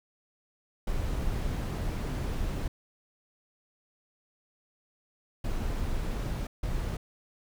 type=noise bursts at uneven times; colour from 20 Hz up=brown; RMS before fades=-31 dBFS; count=3; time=0.87-2.68 / 5.44-6.47 / 6.63-6.97 s; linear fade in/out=5 ms; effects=none